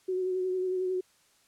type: tone with vibrato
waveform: sine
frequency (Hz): 370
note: F#4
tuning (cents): 0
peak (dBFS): -27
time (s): 0.08-1.01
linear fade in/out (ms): 10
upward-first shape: sine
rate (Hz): 11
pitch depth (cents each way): 25
effects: white hiss -65 dBFS RMS until 1.47 s + low-pass 10000 Hz 12 dB/octave